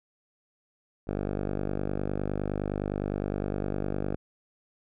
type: tone with low-pass filter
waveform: 5% pulse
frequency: 49.77 Hz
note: G1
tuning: 27 cents sharp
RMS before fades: -31 dBFS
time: 1.07-4.16 s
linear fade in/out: 10 ms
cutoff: 940 Hz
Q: 0.51
effects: none